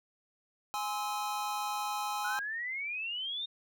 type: chord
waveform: square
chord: Ab augmented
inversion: none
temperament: just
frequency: 830.6 / 1038.3 / 1297.8 Hz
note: Ab5 / C6 / E6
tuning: 0 / -14 / -27 cents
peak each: -36 / -40 / -40 dBFS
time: 0.74-2.39 s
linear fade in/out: 0 ms
type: exponential sweep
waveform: sine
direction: up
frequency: 1426 to 3704 Hz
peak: -34 dBFS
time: 2.24-3.46 s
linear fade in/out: 10 ms
effects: none